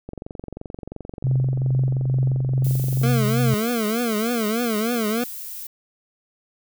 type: click train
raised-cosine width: 2 ms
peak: -20 dBFS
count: 69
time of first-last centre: 0.09-3.059 s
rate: 22.9 Hz
type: tone with tremolo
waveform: sine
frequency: 130.81 Hz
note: C3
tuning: in tune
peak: -16 dBFS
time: 1.24-3.54 s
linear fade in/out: 0 ms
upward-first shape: sine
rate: 2.3 Hz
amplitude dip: 35%
type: noise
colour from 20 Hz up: violet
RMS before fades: -34 dBFS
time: 2.64-5.67 s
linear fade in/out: 5 ms
type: tone with vibrato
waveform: 25% pulse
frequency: 226.1 Hz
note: A3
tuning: 47 cents sharp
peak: -17 dBFS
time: 3.03-5.24 s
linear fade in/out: 5 ms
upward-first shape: triangle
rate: 3.3 Hz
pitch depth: 160 cents each way
effects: none